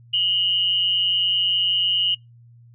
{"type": "tone pair together", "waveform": "sine", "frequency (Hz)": [2877, 3064], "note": ["F#7", "G7"], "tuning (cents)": [-49, -40], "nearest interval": "minor second", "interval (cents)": 109, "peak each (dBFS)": [-18, -24], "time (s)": [0.13, 2.15], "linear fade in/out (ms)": 10, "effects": ["noise-tail reverb RT60 0.2 s tail -26 dB re dry", "added 118 Hz sine -46 dBFS peak until 2.74 s"]}